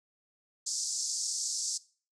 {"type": "band-pass noise", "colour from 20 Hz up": "white", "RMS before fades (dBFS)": -34, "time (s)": [0.66, 1.78], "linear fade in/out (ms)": 10, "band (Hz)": [4800, 8000], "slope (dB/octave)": 48, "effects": ["noise-tail reverb RT60 0.4 s tail -20 dB re dry"]}